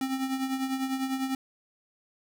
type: tone with tremolo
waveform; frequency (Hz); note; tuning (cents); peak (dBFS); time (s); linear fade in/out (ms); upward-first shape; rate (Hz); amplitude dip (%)
square; 264.8; C4; +21; -26; 0.01-1.35; 2; triangle; 10; 65
effects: none